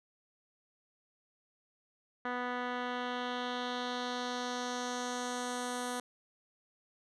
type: tone with low-pass filter sweep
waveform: 10% pulse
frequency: 246.9 Hz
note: B3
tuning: in tune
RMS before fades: -37 dBFS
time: 2.25-6 s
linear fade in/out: 2 ms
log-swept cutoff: 2000 to 9900 Hz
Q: 1.9
effects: none